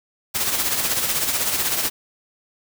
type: noise with tremolo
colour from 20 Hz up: white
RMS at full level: -20 dBFS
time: 0.34-1.9 s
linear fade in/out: 20 ms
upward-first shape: sine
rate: 16 Hz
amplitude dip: 50%
effects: none